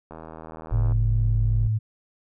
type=click train; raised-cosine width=1 ms; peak=-25 dBFS; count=66; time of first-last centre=0.11-0.921 s; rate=80.1 Hz
type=tone; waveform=triangle; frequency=46.55 Hz; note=F#1; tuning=11 cents sharp; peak=-20 dBFS; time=0.71-1.68 s; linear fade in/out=10 ms
type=tone with pitch glide; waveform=sine; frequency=109.8 to 108.79 Hz; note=A2 to A2; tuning=-3 to -19 cents; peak=-20 dBFS; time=0.72-1.79 s; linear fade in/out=20 ms; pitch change=-16 cents; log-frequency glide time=1.06-1.55 s
effects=none